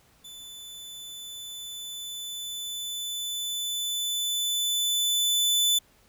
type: tone with level ramp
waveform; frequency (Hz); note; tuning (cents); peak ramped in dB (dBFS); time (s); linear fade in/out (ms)
sawtooth; 3500; A7; -10; -39 to -17; 0.24-5.79; 10
effects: pink hiss -61 dBFS RMS until 6.08 s